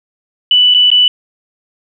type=tone with dropouts; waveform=sine; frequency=2973 Hz; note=F#7; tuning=8 cents sharp; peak=-5 dBFS; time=0.51-1.08 s; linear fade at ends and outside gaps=2 ms; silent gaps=0.74-0.746 / 0.903-0.915 s; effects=none